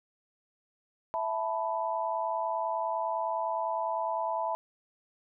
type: chord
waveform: sine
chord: E suspended fourth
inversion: none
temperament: just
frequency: 659.3 / 879 / 988.9 Hz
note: E5 / A5 / B5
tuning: 0 / -2 / +2 cents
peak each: -33 dBFS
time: 1.14-4.55 s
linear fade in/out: 0 ms
effects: none